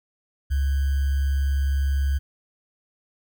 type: tone with sample-and-hold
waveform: sine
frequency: 69 Hz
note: C#2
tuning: 7 cents flat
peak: -19 dBFS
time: 0.5-2.19 s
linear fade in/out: 20 ms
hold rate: 1575 Hz
effects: none